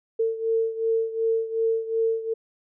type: beating tone pair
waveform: sine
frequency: 450 / 452.7 Hz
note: A4 / A4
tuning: +39 / +49 cents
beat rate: 2.7 Hz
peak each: -23 / -27 dBFS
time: 0.19-2.34 s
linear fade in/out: 10 ms
effects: none